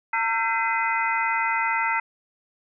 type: tone cluster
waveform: sine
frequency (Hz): 909 / 1347 / 1567 / 2038 / 2498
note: A#5 / E6 / G6 / C7 / D#7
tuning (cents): -44 / +37 / -1 / -46 / +6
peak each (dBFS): -25 / -28 / -31 / -26 / -32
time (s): 0.13-2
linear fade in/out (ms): 5
effects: none